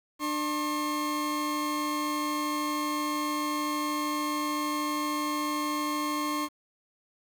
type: tone pair together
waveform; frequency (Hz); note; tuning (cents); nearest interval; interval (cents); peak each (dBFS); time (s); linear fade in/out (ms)
40% pulse; 297.8 / 1074.5; D4 / C6; +24 / +46; octave + minor seventh; 2222; -30 / -30; 0.19-6.49; 50
effects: 9-bit